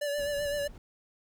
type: tone with vibrato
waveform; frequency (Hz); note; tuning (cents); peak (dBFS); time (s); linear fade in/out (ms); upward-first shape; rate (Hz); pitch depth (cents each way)
square; 578; D5; -28; -30; 0.01-0.68; 10; sine; 7.8; 32
type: noise with tremolo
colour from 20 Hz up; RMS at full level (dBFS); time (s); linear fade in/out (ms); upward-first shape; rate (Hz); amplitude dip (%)
brown; -46; 0.18-0.78; 2; square; 5.3; 25
effects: none